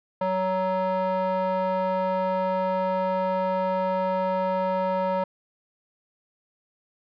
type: tone with band-pass filter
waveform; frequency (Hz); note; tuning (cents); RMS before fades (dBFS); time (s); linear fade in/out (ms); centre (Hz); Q
square; 186.9; F#3; +18; -25; 0.21-5.24; 5; 750; 8
effects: resampled to 11025 Hz